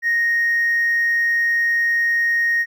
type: tone with hard clipping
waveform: triangle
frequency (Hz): 1865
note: A#6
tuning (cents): 0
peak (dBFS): -15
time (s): 0.02-2.66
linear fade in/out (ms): 50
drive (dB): 2
effects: none